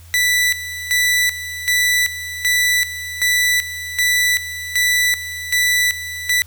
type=tone with tremolo; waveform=sawtooth; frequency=1975.5 Hz; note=B6; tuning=in tune; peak=-10 dBFS; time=0.14-6.42 s; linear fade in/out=0 ms; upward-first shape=square; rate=1.3 Hz; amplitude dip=75%; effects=added 84 Hz sine -39 dBFS peak until 6.46 s + white hiss -48 dBFS RMS until 6.46 s